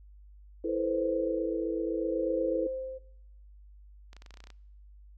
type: chord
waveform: sine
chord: E suspended fourth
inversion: none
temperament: equal with one note detuned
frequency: 329.6 / 440 / 495.3 Hz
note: E4 / A4 / B4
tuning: 0 / 0 / +5 cents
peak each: -32 / -34 / -35 dBFS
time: 0.64-2.67 s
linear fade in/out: 5 ms
type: tone with tremolo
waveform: sine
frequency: 523.3 Hz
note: C5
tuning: in tune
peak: -29 dBFS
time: 0.67-2.99 s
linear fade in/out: 20 ms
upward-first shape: sine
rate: 0.7 Hz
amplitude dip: 80%
type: clicks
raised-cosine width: 0.2 ms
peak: -33 dBFS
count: 11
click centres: 4.131 / 4.166 / 4.221 / 4.262 / 4.307 / 4.341 / 4.372 / 4.404 / 4.44 / 4.471 / 4.503 s
effects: noise-tail reverb RT60 0.9 s tail -24 dB re dry + added 50 Hz sine -50 dBFS peak until 5.17 s